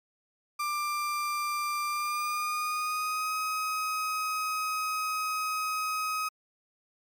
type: tone with pitch glide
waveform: 35% pulse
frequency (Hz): 1186 to 1263.8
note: D6 to D#6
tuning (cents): +17 to +27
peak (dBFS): -27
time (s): 0.59-6.29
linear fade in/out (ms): 10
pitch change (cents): +110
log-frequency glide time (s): 1.87-3.35
effects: MP3 96 kbps